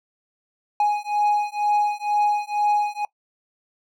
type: beating tone pair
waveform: triangle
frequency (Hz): 830.6 / 832.7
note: G#5 / G#5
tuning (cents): 0 / +4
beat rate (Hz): 2.1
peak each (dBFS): -20 / -20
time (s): 0.8-3.05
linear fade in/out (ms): 2
effects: noise-tail reverb RT60 0.1 s tail -22 dB re dry